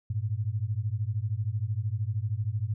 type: beating tone pair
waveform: sine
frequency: 100.3 / 113.3 Hz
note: G2 / A#2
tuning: +40 / -49 cents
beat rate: 13 Hz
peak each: -30 dBFS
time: 0.1-2.74 s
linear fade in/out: 5 ms
effects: none